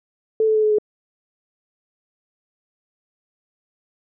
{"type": "tone with pitch steps", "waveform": "sine", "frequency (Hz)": [440, 435.7, 431.4, 427.2, 423.1], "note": ["A4", "A4", "A4", "G#4", "G#4"], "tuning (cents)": [0, -17, -34, 49, 32], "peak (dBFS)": -14, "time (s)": [0.4, 0.785], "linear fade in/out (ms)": 2, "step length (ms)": 77, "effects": []}